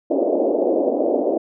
white band-pass noise, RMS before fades -19 dBFS, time 0.1-1.38 s, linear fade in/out 10 ms, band 260 to 640 Hz, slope 48 dB/octave, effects none

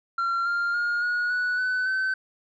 sine tone with pitch steps, 1371 / 1396.6 / 1422.6 / 1449.2 / 1476.2 / 1503.7 / 1531.8 Hz, F6 / F6 / F6 / F#6 / F#6 / F#6 / G6, -32 / 0 / +32 / -36 / -4 / +28 / -40 cents, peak -20 dBFS, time 0.18-2.14 s, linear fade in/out 5 ms, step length 280 ms, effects tanh soft clip ceiling -22 dBFS

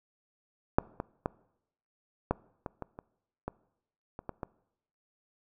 clicks, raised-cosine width 1 ms, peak -7 / -19 / -15 / -12 / -22 / -23 / -28 / -20 / -26 / -22 / -21 dBFS, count 11, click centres 0.785 / 1.001 / 1.259 / 2.31 / 2.662 / 2.823 / 2.989 / 3.48 / 4.191 / 4.293 / 4.432 s, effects noise-tail reverb RT60 0.8 s tail -22 dB re dry

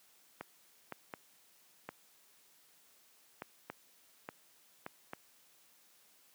clicks, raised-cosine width 0.5 ms, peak -26 dBFS, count 9, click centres 0.41 / 0.923 / 1.138 / 1.89 / 3.421 / 3.7 / 4.289 / 4.864 / 5.134 s, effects white hiss -66 dBFS RMS until 6.34 s + high-pass 150 Hz 12 dB/octave

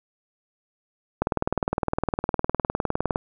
click train, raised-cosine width 1 ms, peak -8 dBFS, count 39, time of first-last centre 1.22-3.159 s, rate 19.6 Hz, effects none

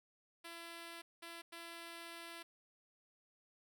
5% pulse tone bursts at uneven times, 336.6 Hz, E4, 36 cents sharp, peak -37 dBFS, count 3, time 0.44-1.02 / 1.22-1.42 / 1.52-2.43 s, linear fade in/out 10 ms, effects none

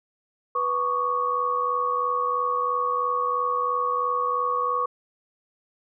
sine tone cluster, 493.4 / 1115 / 1198 Hz, B4 / C#6 / D6, -2 / +10 / +34 cents, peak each -30 / -23 / -30 dBFS, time 0.55-4.86 s, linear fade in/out 5 ms, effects none

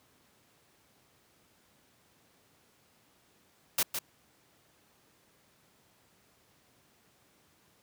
white noise with echo, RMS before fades -27 dBFS, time 3.78-3.83 s, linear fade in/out 5 ms, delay 160 ms, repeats 1, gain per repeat -7 dB, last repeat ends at 3.99 s, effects pink hiss -66 dBFS RMS until 7.82 s + high-pass 100 Hz 12 dB/octave

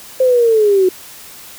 sine linear sweep, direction down, 524 to 363.2 Hz, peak -8 dBFS, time 0.2-0.89 s, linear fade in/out 5 ms, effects white hiss -36 dBFS RMS until 1.58 s

